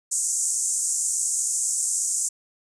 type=band-pass noise; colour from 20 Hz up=pink; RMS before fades=-25 dBFS; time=0.11-2.29 s; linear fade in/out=10 ms; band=6800 to 8800 Hz; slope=48 dB/octave; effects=none